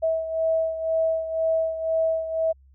sine beating tone pair, 647 / 649 Hz, E5 / E5, -32 / -27 cents, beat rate 2 Hz, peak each -22 / -28 dBFS, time 0.02-2.53 s, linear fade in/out 20 ms, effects added 67 Hz sine -51 dBFS peak until 2.74 s

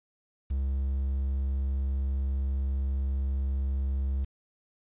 triangle tone with quantisation, 67.5 Hz, C#2, 45 cents flat, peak -24 dBFS, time 0.5-4.25 s, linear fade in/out 10 ms, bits 9, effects resampled to 8000 Hz

